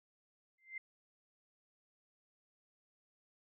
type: tone with exponential growth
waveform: sine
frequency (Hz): 2084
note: C7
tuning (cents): -7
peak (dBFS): -38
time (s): 0.58-0.78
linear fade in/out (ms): 5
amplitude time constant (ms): 42
effects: none